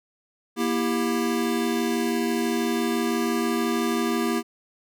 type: chord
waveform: square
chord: E diminished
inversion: second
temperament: just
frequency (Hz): 237.3 / 329.6 / 395.6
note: Bb3 / E4 / G4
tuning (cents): +31 / 0 / +16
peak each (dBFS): -26 / -28 / -29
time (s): 0.56-4.43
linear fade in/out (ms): 50
effects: none